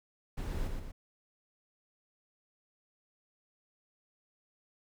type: noise with echo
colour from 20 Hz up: brown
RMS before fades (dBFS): -36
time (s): 0.37-0.68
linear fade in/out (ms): 10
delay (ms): 120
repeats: 2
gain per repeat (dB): -4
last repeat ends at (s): 0.92
effects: none